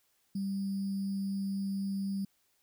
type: tone with sample-and-hold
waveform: sine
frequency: 196 Hz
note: G3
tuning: in tune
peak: -31 dBFS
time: 0.35-2.25 s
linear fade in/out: 5 ms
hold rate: 4900 Hz
effects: white hiss -73 dBFS RMS until 2.62 s